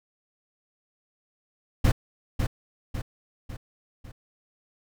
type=noise with echo; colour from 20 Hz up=brown; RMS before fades=-18 dBFS; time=1.84-1.92 s; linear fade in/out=10 ms; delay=550 ms; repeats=4; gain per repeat=-6 dB; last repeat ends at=4.12 s; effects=none